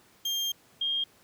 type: tone pair in turn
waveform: 35% pulse / sine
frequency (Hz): 3200 / 3222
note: G7 / G7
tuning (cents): +35 / +47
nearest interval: unison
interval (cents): 12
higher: second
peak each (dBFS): -26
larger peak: neither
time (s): 0.25-0.52 / 0.81-1.04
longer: first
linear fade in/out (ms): 5
effects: pink hiss -60 dBFS RMS until 1.23 s + high-pass 100 Hz 12 dB/octave